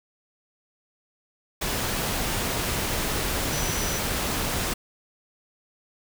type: tone in noise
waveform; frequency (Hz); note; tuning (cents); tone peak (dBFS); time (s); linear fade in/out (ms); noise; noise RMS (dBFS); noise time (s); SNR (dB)
sine; 5920; F#8; 0; -33; 3.52-3.99; 10; pink; -27; 1.61-4.74; -9
effects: none